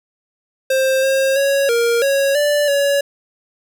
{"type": "tone with pitch steps", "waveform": "square", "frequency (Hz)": [528, 536, 554, 468.7, 552, 586, 564], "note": ["C5", "C5", "C#5", "A#4", "C#5", "D5", "C#5"], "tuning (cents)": [16, 42, -1, 9, -7, -4, 30], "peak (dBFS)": -14, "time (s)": [0.7, 3.01], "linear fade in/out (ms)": 5, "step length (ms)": 330, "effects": []}